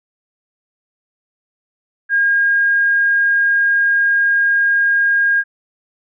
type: tone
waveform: sine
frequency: 1622 Hz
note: G#6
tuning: 41 cents flat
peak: -11 dBFS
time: 2.09-5.44 s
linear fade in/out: 50 ms
effects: none